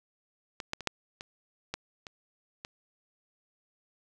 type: clicks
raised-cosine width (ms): 0.2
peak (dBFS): -19 / -14 / -23 / -10 / -23 / -16 / -25 / -22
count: 8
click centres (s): 0.602 / 0.734 / 0.807 / 0.873 / 1.209 / 1.74 / 2.068 / 2.649
effects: none